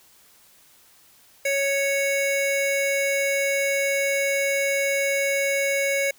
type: tone pair together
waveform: square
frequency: 554.2 / 2217 Hz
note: C#5 / C#7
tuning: -1 / 0 cents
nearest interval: 2 octaves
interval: 2401 cents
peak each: -24 / -25 dBFS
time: 1.45-6.11 s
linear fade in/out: 5 ms
effects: white hiss -55 dBFS RMS until 6.18 s